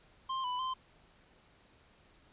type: tone with pitch steps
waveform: square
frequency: 1053 / 995 / 1038 Hz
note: C6 / B5 / C6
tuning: +11 / +13 / -14 cents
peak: -34 dBFS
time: 0.29-0.74 s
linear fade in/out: 10 ms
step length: 150 ms
effects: pink hiss -64 dBFS RMS until 2.32 s + resampled to 8000 Hz